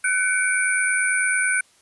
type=tone cluster; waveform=sine; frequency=1503 / 2243 / 2332 / 9330 Hz; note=F#6 / C#7 / D7 / D9; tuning=+27 / +20 / -13 / -12 cents; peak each=-20 / -27 / -29 / -25 dBFS; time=0.04-1.61 s; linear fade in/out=5 ms; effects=white hiss -57 dBFS RMS until 1.81 s + resampled to 24000 Hz